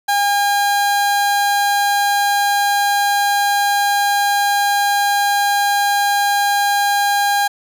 30% pulse tone, 810 Hz, G#5, 43 cents flat, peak -11 dBFS, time 0.08-7.48 s, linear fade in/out 10 ms, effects none

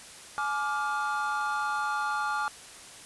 triangle chord, D diminished, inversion second, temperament just, 845.8 / 1174.7 / 1409.6 Hz, Ab5 / D6 / F6, +31 / 0 / +16 cents, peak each -30 dBFS, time 0.38-2.48 s, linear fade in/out 0 ms, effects white hiss -47 dBFS RMS until 3.05 s + resampled to 24000 Hz

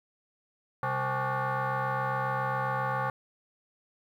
sine tone with frequency modulation, 130.81 Hz, C3, in tune, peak -26 dBFS, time 0.83-3.1 s, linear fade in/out 2 ms, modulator 329 Hz, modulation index 4.1, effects tanh soft clip ceiling -23 dBFS + 10-bit

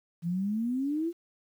sine exponential sweep, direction up, 164.4 to 349.2 Hz, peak -27 dBFS, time 0.22-1.13 s, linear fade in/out 50 ms, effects 10-bit

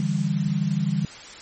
sine tone cluster, 147.1 / 166.4 / 198.7 Hz, D3 / E3 / G3, +3 / +17 / +24 cents, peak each -25 dBFS, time 0-1.05 s, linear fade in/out 2 ms, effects white hiss -41 dBFS RMS until 1.41 s + MP3 32 kbps

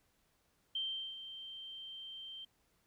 sine tone with ADSR envelope, 3136 Hz, G7, in tune, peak -34 dBFS, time 0.75-2.45 s, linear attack 5 ms, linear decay 400 ms, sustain -11 dB, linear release 7 ms, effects pink hiss -75 dBFS RMS until 2.86 s

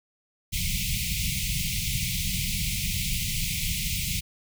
pink band-stop noise, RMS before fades -28 dBFS, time 0.52-4.21 s, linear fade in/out 20 ms, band 200 to 2100 Hz, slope 96 dB/octave, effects none

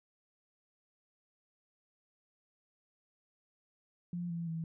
sine tone with pitch steps, 174.61 / 168.86 / 163.29 Hz, F3 / E3 / E3, 0 / +42 / -16 cents, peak -35 dBFS, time 4.13-4.64 s, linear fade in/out 2 ms, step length 170 ms, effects none

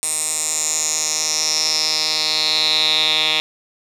10% pulse tone with band-pass filter sweep, 155.56 Hz, D#3, in tune, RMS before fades -19 dBFS, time 0.03-3.4 s, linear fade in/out 0 ms, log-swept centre 8600 to 3300 Hz, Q 5.7, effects none

